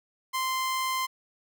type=tone; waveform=sawtooth; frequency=1042 Hz; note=C6; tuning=7 cents flat; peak=-23 dBFS; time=0.33-1.07 s; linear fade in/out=20 ms; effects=none